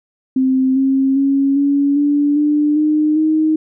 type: tone with pitch steps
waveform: sine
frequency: 261.6 / 268.3 / 275.2 / 282.3 / 289.6 / 297 / 304.7 / 312.5 Hz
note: C4 / C4 / C#4 / C#4 / D4 / D4 / D#4 / D#4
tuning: 0 / +44 / -12 / +32 / -24 / +20 / -36 / +8 cents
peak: -11 dBFS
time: 0.36-3.56 s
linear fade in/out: 5 ms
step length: 400 ms
effects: none